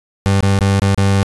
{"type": "tone with dropouts", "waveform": "30% pulse", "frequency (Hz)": 98.3, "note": "G2", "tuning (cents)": 5, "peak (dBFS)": -8, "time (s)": [0.26, 1.23], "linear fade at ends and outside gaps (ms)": 0, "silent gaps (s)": [[0.406, 0.427], [0.589, 0.609], [0.797, 0.82], [0.945, 0.977]], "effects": ["resampled to 24000 Hz"]}